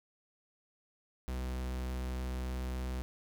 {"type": "tone", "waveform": "45% pulse", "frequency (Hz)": 63.4, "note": "B1", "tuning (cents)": 46, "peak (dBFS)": -35, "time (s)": [1.28, 3.02], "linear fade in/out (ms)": 0, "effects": ["11-bit"]}